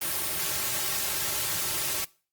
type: noise with comb filter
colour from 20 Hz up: white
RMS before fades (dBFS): -29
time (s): 0.01-2.05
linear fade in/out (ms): 10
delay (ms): 4.1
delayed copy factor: -0.85
effects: noise-tail reverb RT60 0.4 s tail -23 dB re dry + Opus 32 kbps